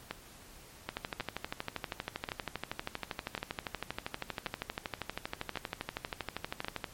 two click trains, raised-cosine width 0.3 ms, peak -19 / -18 dBFS, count 7 / 76, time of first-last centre 0.11-6.646 / 0.89-6.842 s, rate 0.918 / 12.6 Hz, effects pink hiss -54 dBFS RMS until 6.93 s + MP3 64 kbps

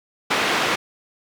white band-pass noise, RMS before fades -21 dBFS, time 0.3-0.76 s, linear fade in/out 10 ms, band 190 to 2500 Hz, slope 12 dB/octave, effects none

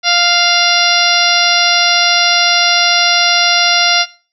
harmonic tone with a mistuned harmonic, 698.5 Hz, F5, in tune, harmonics 1 / 2 / 3 / 4 / 5 / 6 / 7 / 8, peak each -17 / -17 / -17 / -17 / -17 / -17 / -17 / -17 dBFS, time 0.03-4.06 s, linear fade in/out 50 ms, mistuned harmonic 6, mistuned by -24 cents, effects noise-tail reverb RT60 0.4 s tail -20 dB re dry

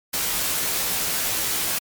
white noise with comb filter, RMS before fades -24 dBFS, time 0.13-1.79 s, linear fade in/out 10 ms, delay 14 ms, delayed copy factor -0.65, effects MP3 96 kbps

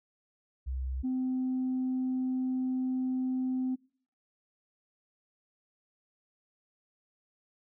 sine tone pair in turn, 65 / 257.3 Hz, C2 / C4, -11 / -29 cents, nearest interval 2 octaves, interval 2382 cents, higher second, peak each -31 / -27 dBFS, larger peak second, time 0.66-1.03 / 1.03-3.76 s, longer second, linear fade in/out 20 ms, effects noise-tail reverb RT60 0.5 s tail -23 dB re dry + tanh soft clip ceiling -25 dBFS

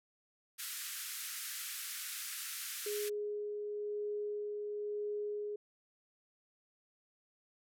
white band-pass noise, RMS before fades -43 dBFS, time 0.58-3.1 s, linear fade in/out 20 ms, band 1300 to 15000 Hz, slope 48 dB/octave
sine tone with tremolo, 416.1 Hz, G#4, 3 cents sharp, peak -35 dBFS, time 2.86-5.56 s, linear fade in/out 5 ms, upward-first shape sine, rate 1 Hz, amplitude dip 25%
effects none

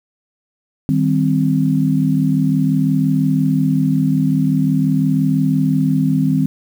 sine chord, C minor, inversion first, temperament equal, 155.56 / 196 / 261.6 Hz, Eb3 / G3 / C4, 0 / 0 / 0 cents, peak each -16 / -19 / -16 dBFS, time 0.89-6.46 s, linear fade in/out 0 ms, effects 7-bit

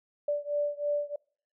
sine beating tone pair, 583 / 586.1 Hz, D5 / D5, -13 / -4 cents, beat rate 3.1 Hz, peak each -30 / -31 dBFS, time 0.28-1.16 s, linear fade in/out 5 ms, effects noise-tail reverb RT60 0.5 s tail -26 dB re dry

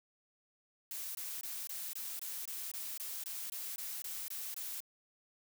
blue noise bursts, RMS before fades -42 dBFS, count 15, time 0.91-4.804 s, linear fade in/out 2 ms, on 240 ms, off 21 ms, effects none

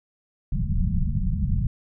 pink low-pass noise, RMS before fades -23 dBFS, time 0.52-1.67 s, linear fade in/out 5 ms, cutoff 210 Hz, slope 96 dB/octave, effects none

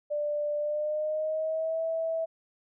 sine tone with pitch glide, 591 to 652 Hz, D5 to E5, +11 to -19 cents, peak -27 dBFS, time 0.1-2.26 s, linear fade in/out 20 ms, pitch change +170 cents, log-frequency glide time 0.58-1.82 s, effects none

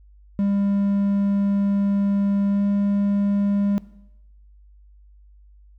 triangle tone with pitch glide, 200 to 201.5 Hz, G3 to G3, +35 to +48 cents, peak -16 dBFS, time 0.39-3.78 s, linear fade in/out 0 ms, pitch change +13 cents, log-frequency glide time 2.49-2.63 s, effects noise-tail reverb RT60 0.9 s tail -19 dB re dry + added 50 Hz sine -47 dBFS peak until 5.78 s

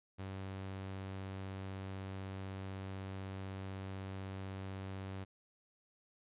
sawtooth tone, 96 Hz, G2, 36 cents flat, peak -38 dBFS, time 0.18-5.25 s, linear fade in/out 20 ms, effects resampled to 8000 Hz

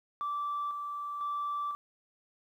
sine tone with tremolo, 1165 Hz, D6, 14 cents flat, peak -30 dBFS, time 0.21-1.75 s, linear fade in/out 0 ms, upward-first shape square, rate 1 Hz, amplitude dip 40%, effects tanh soft clip ceiling -28 dBFS + 11-bit

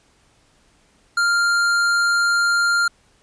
triangle tone with hard clipping, 1396.9 Hz, F6, in tune, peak -17 dBFS, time 1.17-2.88 s, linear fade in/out 5 ms, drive 16 dB, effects pink hiss -58 dBFS RMS until 3.22 s + resampled to 22050 Hz

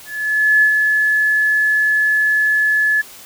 sine tone with ADSR envelope, 1716 Hz, A6, 44 cents flat, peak -8 dBFS, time 0.05-3.02 s, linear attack 570 ms, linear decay 90 ms, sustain -4 dB, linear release 16 ms, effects white hiss -39 dBFS RMS until 3.25 s

